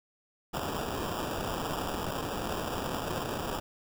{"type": "noise with sample-and-hold", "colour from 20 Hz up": "white", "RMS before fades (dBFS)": -34, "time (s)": [0.53, 3.6], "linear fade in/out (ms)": 10, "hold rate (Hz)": 2100, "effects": []}